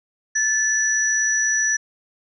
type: tone pair together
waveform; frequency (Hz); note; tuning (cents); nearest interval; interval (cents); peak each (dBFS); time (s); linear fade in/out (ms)
sine; 1741 / 5878; A6 / F#8; -19 / -12; octave + major sixth; 2107; -20; 0.35-1.77; 10
effects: none